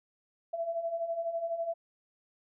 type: beating tone pair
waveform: sine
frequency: 660 / 672 Hz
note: E5 / E5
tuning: +2 / +33 cents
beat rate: 12 Hz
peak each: -38 / -32 dBFS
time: 0.53-1.74 s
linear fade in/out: 10 ms
effects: none